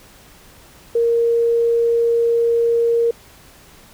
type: tone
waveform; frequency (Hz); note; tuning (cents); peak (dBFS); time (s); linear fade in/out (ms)
sine; 466.2; A#4; 0; -13; 0.95-3.11; 5
effects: pink hiss -46 dBFS RMS until 3.93 s